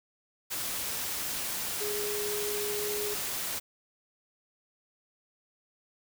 sine tone in noise, 415.3 Hz, G#4, in tune, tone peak -33 dBFS, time 1.8-3.15 s, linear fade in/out 20 ms, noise white, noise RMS -34 dBFS, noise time 0.5-3.6 s, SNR -2 dB, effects none

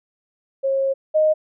sine tone pair in turn, 541 / 620.2 Hz, C#5 / D#5, -42 / -6 cents, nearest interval major second, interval 236 cents, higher second, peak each -17 / -13 dBFS, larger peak second, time 0.63-0.94 / 1.14-1.34 s, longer first, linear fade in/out 20 ms, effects none

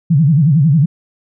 sine tone with vibrato, 150.5 Hz, D3, 43 cents sharp, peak -7 dBFS, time 0.1-0.86 s, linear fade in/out 10 ms, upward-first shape sine, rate 11 Hz, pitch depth 220 cents each way, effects none

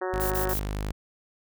harmonic tone, 185 Hz, F#3, in tune, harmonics 2 / 3 / 4 / 5 / 6 / 7 / 8 / 9 / 10, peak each -30 / -34 / -36 / -38 / -40 / -41 / -42 / -43 / -44 dBFS, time 0.01-0.54 s, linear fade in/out 10 ms
sawtooth tone, 50.9 Hz, G#1, 34 cents flat, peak -25 dBFS, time 0.13-0.92 s, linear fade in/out 5 ms
violet noise bursts, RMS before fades -31 dBFS, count 3, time 0.2-0.596 s, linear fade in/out 10 ms, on 110 ms, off 33 ms
effects none

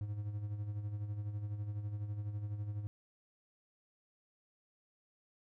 triangle tone with tremolo, 103.83 Hz, G#2, in tune, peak -33 dBFS, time 0.01-2.87 s, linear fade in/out 0 ms, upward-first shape sine, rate 12 Hz, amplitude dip 55%, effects none

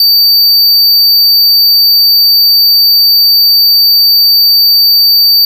square tone, 4612 Hz, D8, 32 cents flat, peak -4 dBFS, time 0-5.45 s, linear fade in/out 2 ms, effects none

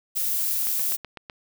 violet noise, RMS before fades -25 dBFS, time 0.15-0.97 s, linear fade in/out 20 ms
click train, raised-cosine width 0.3 ms, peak -21 dBFS, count 6, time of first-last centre 0.67-1.298 s, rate 7.96 Hz
effects none

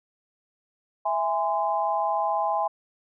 sine chord, E augmented, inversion none, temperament just, 659.3 / 824.1 / 1030.1 Hz, E5 / G#5 / B#5, 0 / -14 / -27 cents, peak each -28 / -25 / -28 dBFS, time 1.05-2.68 s, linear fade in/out 10 ms, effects none

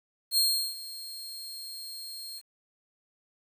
sawtooth tone with ADSR envelope, 4233 Hz, C8, 19 cents sharp, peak -18 dBFS, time 0.31-2.42 s, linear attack 63 ms, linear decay 370 ms, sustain -18 dB, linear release 47 ms, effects 9-bit

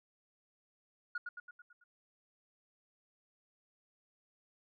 sine tone with echo, 1440 Hz, F#6, 47 cents flat, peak -33 dBFS, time 1.15-1.18 s, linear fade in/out 5 ms, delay 110 ms, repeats 6, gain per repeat -5 dB, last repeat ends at 1.84 s, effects tanh soft clip ceiling -33 dBFS

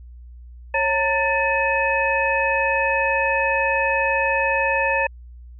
sine tone cluster, 548 / 914 / 1764 / 2551 Hz, C#5 / A#5 / A6 / D#7, -20 / -34 / +4 / +43 cents, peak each -23 dBFS, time 0.74-5.07 s, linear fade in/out 5 ms, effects added 60 Hz sine -38 dBFS peak until 5.59 s

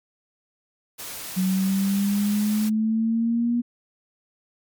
white noise, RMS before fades -35 dBFS, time 0.98-2.7 s, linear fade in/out 20 ms
sine exponential sweep, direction up, 185 to 240.6 Hz, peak -19 dBFS, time 1.36-3.62 s, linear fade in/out 20 ms
effects MP3 96 kbps

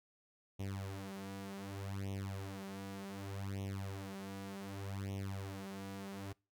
sawtooth tone with flanger, 97.9 Hz, G2, 2 cents flat, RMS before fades -44 dBFS, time 0.59-6.33 s, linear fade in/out 10 ms, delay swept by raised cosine 0.32 to 6.12 ms, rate 0.66 Hz, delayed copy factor +1, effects noise-tail reverb RT60 0.3 s tail -25 dB re dry

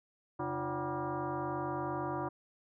sine tone with frequency modulation, 305.6 Hz, D#4, 31 cents flat, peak -33 dBFS, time 0.39-2.29 s, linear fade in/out 10 ms, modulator 220 Hz, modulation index 4.1, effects none

